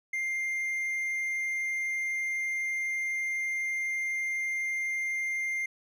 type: tone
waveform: triangle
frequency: 2104 Hz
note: C7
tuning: 9 cents sharp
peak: -27 dBFS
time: 0.13-5.66 s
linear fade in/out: 5 ms
effects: none